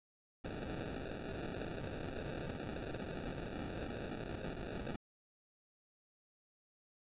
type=noise with sample-and-hold; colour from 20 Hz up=white; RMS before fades=-43 dBFS; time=0.44-4.96 s; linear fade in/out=5 ms; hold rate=1050 Hz; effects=resampled to 8000 Hz